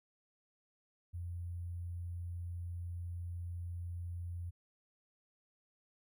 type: tone with sample-and-hold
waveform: sine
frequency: 87 Hz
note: F2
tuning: 6 cents flat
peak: -39 dBFS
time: 1.13-4.51 s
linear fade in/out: 20 ms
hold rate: 11025 Hz
effects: none